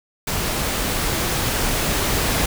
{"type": "noise with level ramp", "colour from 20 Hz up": "pink", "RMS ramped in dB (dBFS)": [-23, -20], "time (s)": [0.27, 2.46], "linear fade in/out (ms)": 5, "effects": []}